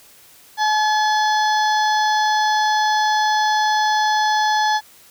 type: harmonic tone with a mistuned harmonic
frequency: 855 Hz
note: A5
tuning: 50 cents flat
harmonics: 1 / 2 / 4 / 5 / 6 / 7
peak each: -16 / -22 / -28 / -30 / -32 / -33 dBFS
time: 0.57-4.81 s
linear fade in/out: 50 ms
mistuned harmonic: 6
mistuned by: -16 cents
effects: white hiss -48 dBFS RMS until 5.1 s